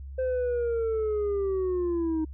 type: linear sweep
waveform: sine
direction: down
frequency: 520 to 311.1 Hz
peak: -22 dBFS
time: 0.18-2.25 s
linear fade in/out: 10 ms
effects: tanh soft clip ceiling -24 dBFS + added 68 Hz sine -37 dBFS peak until 2.33 s